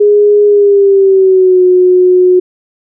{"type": "tone with pitch glide", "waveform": "sine", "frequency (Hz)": [413.8, 364.4], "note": ["G#4", "F#4"], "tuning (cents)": [-6, -26], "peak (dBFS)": -3, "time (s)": [0, 2.4], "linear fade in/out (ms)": 10, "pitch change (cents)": -220, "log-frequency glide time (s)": [0.46, 1.63], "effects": []}